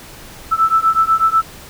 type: beating tone pair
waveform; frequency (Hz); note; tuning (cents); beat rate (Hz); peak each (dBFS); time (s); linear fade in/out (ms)
sine; 1315 / 1323.1; E6 / E6; -5 / +6; 8.1; -14; 0.51-1.42; 20
effects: pink hiss -37 dBFS RMS until 1.69 s